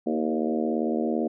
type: harmonic tone with a mistuned harmonic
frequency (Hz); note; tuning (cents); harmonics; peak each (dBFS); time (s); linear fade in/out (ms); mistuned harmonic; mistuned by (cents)
77.78; D#2; 0; 3 / 4 / 5 / 6 / 7 / 8 / 9; -27 / -29 / -31 / -33 / -34 / -35 / -36; 0.06-1.28; 10; 4; +30
effects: none